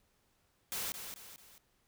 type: noise with echo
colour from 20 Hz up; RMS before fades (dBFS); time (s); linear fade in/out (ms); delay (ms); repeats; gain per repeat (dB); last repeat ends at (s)
white; -38; 0.72-0.92; 0; 220; 3; -7; 1.58
effects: pink hiss -74 dBFS RMS until 1.87 s